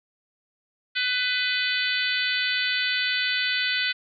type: harmonic tone with a mistuned harmonic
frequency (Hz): 499.3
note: B4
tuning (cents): +19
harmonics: 3 / 4 / 5 / 6 / 7 / 8 / 9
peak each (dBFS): -28 / -29 / -30 / -31 / -31 / -32 / -33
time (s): 0.95-3.93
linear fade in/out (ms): 20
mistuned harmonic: 6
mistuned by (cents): +20
effects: none